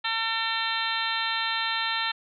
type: harmonic tone with a mistuned harmonic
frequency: 450 Hz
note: A4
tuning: 39 cents sharp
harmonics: 2 / 3 / 4 / 5 / 6 / 7 / 8 / 9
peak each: -33 / -33 / -31 / -36 / -35 / -35 / -33 / -34 dBFS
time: 0.04-2.12 s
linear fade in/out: 10 ms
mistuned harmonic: 5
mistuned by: +22 cents
effects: none